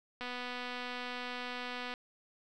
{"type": "click train", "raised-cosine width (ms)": 0.3, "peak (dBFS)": -25, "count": 428, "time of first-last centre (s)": [0.21, 1.939], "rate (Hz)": 247, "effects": []}